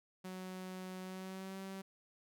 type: tone with pitch glide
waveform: sawtooth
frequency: 185.6 to 192.48 Hz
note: F#3 to G3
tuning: +6 to -31 cents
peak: -40 dBFS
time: 0.24-1.82 s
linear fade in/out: 10 ms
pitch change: +63 cents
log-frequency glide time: 1.01-1.6 s
effects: none